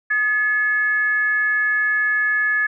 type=tone with frequency modulation; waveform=sine; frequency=1709 Hz; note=G#6; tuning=49 cents sharp; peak=-16 dBFS; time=0.1-2.67 s; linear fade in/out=10 ms; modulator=466 Hz; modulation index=0.36; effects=none